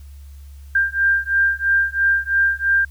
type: beating tone pair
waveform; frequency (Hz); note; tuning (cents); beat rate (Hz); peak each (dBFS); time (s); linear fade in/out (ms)
sine; 1589 / 1592; G6 / G6; +23 / +26; 3; -18; 0.75-2.85; 5
effects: added 70 Hz sine -36 dBFS peak until 2.9 s + white hiss -56 dBFS RMS until 2.9 s